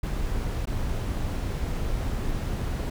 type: noise with dropouts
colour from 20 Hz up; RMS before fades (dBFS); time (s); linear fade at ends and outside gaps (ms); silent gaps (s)
brown; -28; 0.03-2.9; 5; 0.656-0.671
effects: none